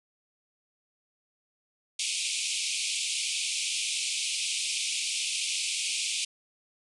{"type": "band-pass noise", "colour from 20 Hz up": "pink", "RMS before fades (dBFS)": -31, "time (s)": [1.99, 6.25], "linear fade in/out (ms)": 5, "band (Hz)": [2300, 9900], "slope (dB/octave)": 96, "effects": []}